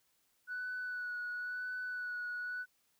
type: tone with vibrato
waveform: sine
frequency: 1479 Hz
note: F#6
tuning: 1 cent flat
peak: -36 dBFS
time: 0.47-2.66 s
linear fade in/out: 50 ms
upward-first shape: sine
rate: 0.97 Hz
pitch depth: 21 cents each way
effects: tanh soft clip ceiling -34 dBFS + white hiss -75 dBFS RMS until 2.99 s